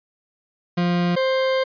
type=tone pair in turn; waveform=40% pulse; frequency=175.3 / 525.3 Hz; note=F3 / C5; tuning=+7 / +7 cents; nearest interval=octave + perfect fifth; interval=1900 cents; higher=second; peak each=-17 dBFS; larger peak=neither; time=0.77-1.16 / 1.16-1.64 s; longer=second; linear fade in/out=10 ms; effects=resampled to 11025 Hz